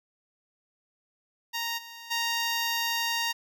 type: tone with level steps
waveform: 10% pulse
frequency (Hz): 931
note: A#5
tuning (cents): -2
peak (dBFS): -21 / -34 / -18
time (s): 1.53-3.33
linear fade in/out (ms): 20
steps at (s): 1.77 / 2.1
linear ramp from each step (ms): 20
effects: none